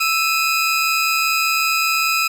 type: tone pair together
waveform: 25% pulse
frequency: 1318.5 / 2492 Hz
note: E6 / D#7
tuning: 0 / +2 cents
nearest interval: major seventh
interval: 1102 cents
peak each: -15 dBFS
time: 0-2.28 s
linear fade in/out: 10 ms
effects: none